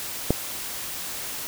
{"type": "click", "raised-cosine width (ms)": 2, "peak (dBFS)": -5, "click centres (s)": 0.306, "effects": ["white hiss -33 dBFS RMS until 1.47 s"]}